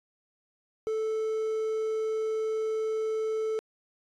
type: tone with quantisation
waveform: triangle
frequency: 438.7 Hz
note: A4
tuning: 5 cents flat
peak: -25 dBFS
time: 0.87-3.59 s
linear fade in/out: 0 ms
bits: 8
effects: resampled to 24000 Hz